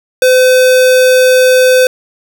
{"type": "tone", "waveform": "square", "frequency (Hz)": 510, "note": "C5", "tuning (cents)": -44, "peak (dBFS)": -5, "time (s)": [0.22, 1.87], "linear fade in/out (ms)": 2, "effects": []}